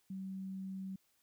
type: tone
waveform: sine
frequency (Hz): 190.9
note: G3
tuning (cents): -46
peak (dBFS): -40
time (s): 0.1-0.96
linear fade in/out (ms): 5
effects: white hiss -75 dBFS RMS until 1.22 s